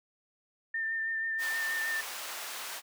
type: tone with vibrato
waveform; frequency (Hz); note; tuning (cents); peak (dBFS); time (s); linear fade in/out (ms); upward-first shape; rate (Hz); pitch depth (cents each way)
sine; 1800; A6; +39; -30; 0.74-2.01; 5; sine; 6.3; 18
type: high-pass noise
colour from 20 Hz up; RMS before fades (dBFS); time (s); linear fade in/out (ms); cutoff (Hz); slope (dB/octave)
pink; -40; 1.38-2.82; 50; 910; 12
effects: none